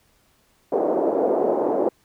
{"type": "band-pass noise", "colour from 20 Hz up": "pink", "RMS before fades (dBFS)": -21, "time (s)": [0.72, 1.89], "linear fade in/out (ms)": 5, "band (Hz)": [330, 660], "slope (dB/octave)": 24, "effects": ["pink hiss -62 dBFS RMS until 2.04 s"]}